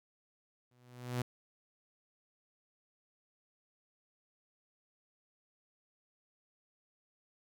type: tone with exponential growth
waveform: sawtooth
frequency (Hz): 123.47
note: B2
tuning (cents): 0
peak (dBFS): -27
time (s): 0.71-1.22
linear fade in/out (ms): 5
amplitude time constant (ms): 110
effects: none

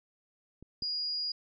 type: clicks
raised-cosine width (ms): 3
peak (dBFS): -36 / -34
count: 2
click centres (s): 0.626 / 0.823
type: tone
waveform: sine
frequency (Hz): 4872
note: D#8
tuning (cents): -37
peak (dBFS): -31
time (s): 0.82-1.32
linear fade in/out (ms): 5
effects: none

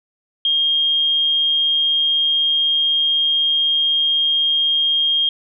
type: tone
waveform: sine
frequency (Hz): 3228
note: G#7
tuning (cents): -50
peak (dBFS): -14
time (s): 0.45-5.29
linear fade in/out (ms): 2
effects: none

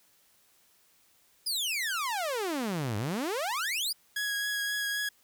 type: exponential two-way sweep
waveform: sawtooth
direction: down then up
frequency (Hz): 5100 to 98.4 to 5100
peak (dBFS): -26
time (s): 1.46-3.93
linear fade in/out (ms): 10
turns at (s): 2.97
type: tone with vibrato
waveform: sawtooth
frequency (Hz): 1661.2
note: G#6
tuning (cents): 0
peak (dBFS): -26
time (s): 4.16-5.09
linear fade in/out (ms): 5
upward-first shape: triangle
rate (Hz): 3.8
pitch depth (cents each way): 18
effects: white hiss -65 dBFS RMS until 5.23 s

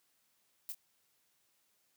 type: noise with echo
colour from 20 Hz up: violet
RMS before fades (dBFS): -41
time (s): 0.69-0.72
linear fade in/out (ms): 0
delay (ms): 25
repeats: 1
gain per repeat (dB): -9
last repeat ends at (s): 0.745
effects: white hiss -75 dBFS RMS until 1.96 s + high-pass 80 Hz 12 dB/octave

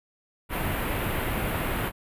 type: band-stop noise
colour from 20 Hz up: pink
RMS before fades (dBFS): -28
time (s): 0.49-1.92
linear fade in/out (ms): 50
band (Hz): 2900 to 12000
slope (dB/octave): 24
effects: resampled to 32000 Hz

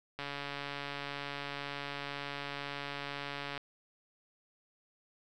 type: click train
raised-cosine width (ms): 0.3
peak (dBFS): -23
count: 482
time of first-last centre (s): 0.19-3.577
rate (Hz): 142
effects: none

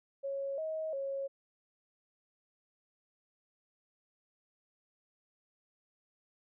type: tone with pitch steps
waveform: sine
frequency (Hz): 551 / 633 / 548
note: C#5 / D#5 / C#5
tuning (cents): -11 / +30 / -20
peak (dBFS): -34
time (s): 0.23-1.28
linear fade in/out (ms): 20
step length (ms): 350
effects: none

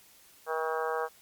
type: harmonic tone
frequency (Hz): 159.6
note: D#3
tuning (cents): +44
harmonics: 3 / 4 / 5 / 6 / 7 / 8 / 9 / 10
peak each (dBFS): -32 / -38 / -36 / -39 / -37 / -39 / -43 / -40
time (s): 0.46-1.09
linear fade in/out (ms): 50
effects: white hiss -58 dBFS RMS until 1.21 s + MP3 96 kbps

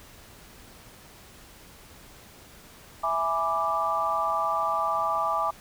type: chord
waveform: sine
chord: E dominant seventh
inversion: none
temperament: equal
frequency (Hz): 659.3 / 830.6 / 987.8 / 1174.7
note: E5 / G#5 / B5 / D6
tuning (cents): 0 / 0 / 0 / 0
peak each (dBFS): -31 / -30 / -32 / -26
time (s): 3.03-5.51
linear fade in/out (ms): 10
effects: pink hiss -50 dBFS RMS until 5.6 s

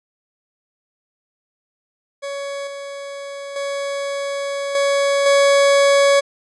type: tone with level steps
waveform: 40% pulse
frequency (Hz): 560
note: C#5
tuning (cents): +18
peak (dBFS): -24 / -28 / -21 / -14 / -10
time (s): 2.22-6.21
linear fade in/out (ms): 20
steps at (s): 2.67 / 3.56 / 4.75 / 5.26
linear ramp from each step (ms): 2
effects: resampled to 22050 Hz

